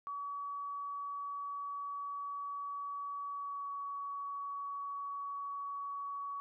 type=tone with pitch glide; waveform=sine; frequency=1136 to 1128.2 Hz; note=C#6 to C#6; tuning=+42 to +30 cents; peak=-38 dBFS; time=0.07-6.4 s; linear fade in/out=0 ms; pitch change=-12 cents; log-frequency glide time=3.3-3.7 s; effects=none